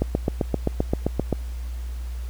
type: click train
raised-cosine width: 2 ms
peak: -7 dBFS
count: 11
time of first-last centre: 0.02-1.327 s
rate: 7.65 Hz
effects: added 60 Hz sine -28 dBFS peak until 2.29 s + pink hiss -49 dBFS RMS until 2.29 s